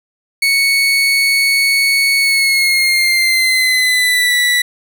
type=tone with pitch glide; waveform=30% pulse; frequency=2217 to 1963.7 Hz; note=C#7 to B6; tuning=0 to -10 cents; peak=-8 dBFS; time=0.42-4.62 s; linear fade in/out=5 ms; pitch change=-210 cents; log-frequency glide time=2.2-4.33 s; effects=none